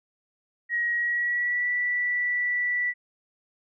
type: tone with pitch glide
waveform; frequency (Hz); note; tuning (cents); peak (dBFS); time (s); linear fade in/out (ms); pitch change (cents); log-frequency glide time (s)
sine; 1897 to 1961.6; A#6 to B6; +30 to -12; -23; 0.69-2.94; 50; +58; 0.94-1.69
effects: none